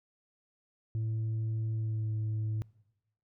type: tone with pitch glide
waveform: sine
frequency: 110.9 to 108.62 Hz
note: A2 to A2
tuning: +14 to -22 cents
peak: -27 dBFS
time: 0.95-2.62 s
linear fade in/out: 0 ms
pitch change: -36 cents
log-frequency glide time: 1.73-2.14 s
effects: noise-tail reverb RT60 1.0 s tail -25 dB re dry + tanh soft clip ceiling -29 dBFS